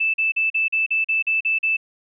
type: tone bursts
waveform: sine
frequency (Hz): 2637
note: E7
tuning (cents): 0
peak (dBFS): -17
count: 10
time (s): 0-1.769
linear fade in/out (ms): 10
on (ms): 140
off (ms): 41
effects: none